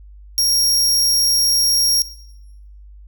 sawtooth tone, 5588 Hz, F8, in tune, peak -11 dBFS, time 0.38-2.02 s, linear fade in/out 0 ms, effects noise-tail reverb RT60 0.9 s tail -17 dB re dry + added 50 Hz sine -38 dBFS peak until 3.07 s

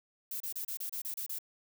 violet noise bursts, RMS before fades -38 dBFS, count 9, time 0.31-1.387 s, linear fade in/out 5 ms, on 93 ms, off 30 ms, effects none

